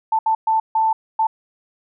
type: tone bursts at uneven times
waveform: sine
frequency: 885 Hz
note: A5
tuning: 10 cents sharp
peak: -14 dBFS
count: 5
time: 0.12-0.19 / 0.26-0.35 / 0.47-0.6 / 0.75-0.93 / 1.19-1.27 s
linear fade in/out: 5 ms
effects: none